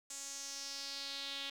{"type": "tone with band-pass filter sweep", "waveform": "sawtooth", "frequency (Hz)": 277.2, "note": "C#4", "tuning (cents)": 0, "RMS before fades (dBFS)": -44, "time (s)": [0.1, 1.5], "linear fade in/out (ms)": 5, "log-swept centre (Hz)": [7400, 3400], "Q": 3.6, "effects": ["10-bit"]}